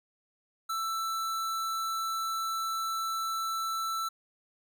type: tone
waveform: square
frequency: 1327 Hz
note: E6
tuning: 11 cents sharp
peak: -31 dBFS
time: 0.69-4.09 s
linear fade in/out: 10 ms
effects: none